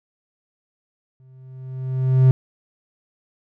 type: tone with exponential growth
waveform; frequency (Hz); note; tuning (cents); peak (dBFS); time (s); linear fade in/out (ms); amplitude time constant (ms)
triangle; 130.2; C3; -8; -6; 1.2-2.31; 0; 240
effects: none